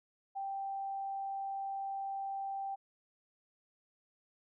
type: tone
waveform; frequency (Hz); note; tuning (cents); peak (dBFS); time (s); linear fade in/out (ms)
sine; 784; G5; 0; -36; 0.35-2.76; 20
effects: none